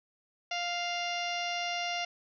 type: harmonic tone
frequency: 699 Hz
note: F5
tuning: 1 cent sharp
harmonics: 1 / 2 / 3 / 4 / 5 / 6 / 7 / 8 / 9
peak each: -35 / -43 / -38 / -37 / -44 / -46 / -46 / -43 / -55 dBFS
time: 0.51-2.05 s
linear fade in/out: 5 ms
effects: none